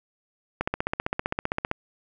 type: click train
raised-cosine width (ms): 0.5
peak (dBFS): -10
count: 18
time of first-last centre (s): 0.61-1.714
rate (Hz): 15.4
effects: none